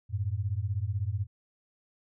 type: beating tone pair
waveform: sine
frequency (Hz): 92.5 / 108.5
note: F#2 / A2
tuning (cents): 0 / -24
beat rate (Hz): 16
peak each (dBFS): -31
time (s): 0.09-1.27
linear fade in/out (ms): 50
effects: none